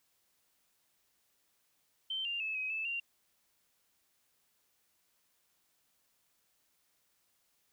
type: tone with pitch steps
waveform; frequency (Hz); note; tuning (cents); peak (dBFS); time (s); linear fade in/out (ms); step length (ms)
sine; 3107 / 2792 / 2602 / 2532 / 2622 / 2769; G7 / F7 / E7 / D#7 / E7 / F7; -16 / -1 / -23 / +30 / -10 / -15; -34; 2.1-3; 5; 150
effects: white hiss -75 dBFS RMS until 7.72 s